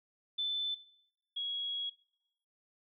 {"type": "tone pair in turn", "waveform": "sine", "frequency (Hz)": [3520, 3322], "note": ["A7", "G#7"], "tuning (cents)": [0, 0], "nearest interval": "minor second", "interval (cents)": 100, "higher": "first", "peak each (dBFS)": [-31, -34], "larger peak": "first", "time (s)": [[0.38, 0.75], [1.36, 1.9]], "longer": "second", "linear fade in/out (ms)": 10, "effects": ["noise-tail reverb RT60 0.8 s tail -20 dB re dry"]}